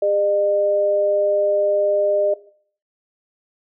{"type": "tone pair together", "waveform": "sine", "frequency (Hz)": [404.5, 606], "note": ["G#4", "D#5"], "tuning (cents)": [-46, -46], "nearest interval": "perfect fifth", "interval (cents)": 700, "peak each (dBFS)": [-23, -16], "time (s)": [0.02, 2.34], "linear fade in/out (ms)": 5, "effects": ["noise-tail reverb RT60 0.5 s tail -17 dB re dry"]}